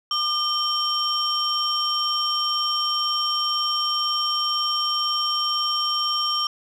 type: tone cluster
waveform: sine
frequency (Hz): 1200 / 3118 / 5540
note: D6 / G7 / F8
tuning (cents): +37 / -10 / -15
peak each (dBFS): -24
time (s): 0.11-6.47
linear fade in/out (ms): 2
effects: tanh soft clip ceiling -15 dBFS